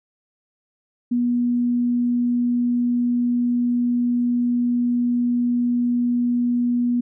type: tone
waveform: sine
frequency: 242.3 Hz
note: B3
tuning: 33 cents flat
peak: -17 dBFS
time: 1.11-7.01 s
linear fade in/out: 10 ms
effects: none